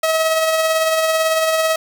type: tone with tremolo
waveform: sawtooth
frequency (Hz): 641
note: E5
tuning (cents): -49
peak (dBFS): -9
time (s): 0.03-1.76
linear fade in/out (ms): 5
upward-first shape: triangle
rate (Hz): 18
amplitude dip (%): 40
effects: none